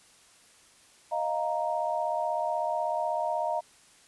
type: chord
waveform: sine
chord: Eb suspended second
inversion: none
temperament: equal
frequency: 622.3 / 698.5 / 932.3 Hz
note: Eb5 / F5 / Bb5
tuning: 0 / 0 / 0 cents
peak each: -31 dBFS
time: 1.11-3.61 s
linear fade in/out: 20 ms
effects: white hiss -58 dBFS RMS until 4.07 s + resampled to 24000 Hz